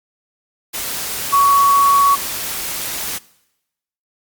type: tone in noise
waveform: sine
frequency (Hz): 1121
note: C#6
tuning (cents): +19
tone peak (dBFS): -9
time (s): 1.32-2.16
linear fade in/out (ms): 20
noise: white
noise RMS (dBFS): -24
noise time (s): 0.73-3.19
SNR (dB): +12
effects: noise-tail reverb RT60 0.9 s tail -21 dB re dry + Opus 48 kbps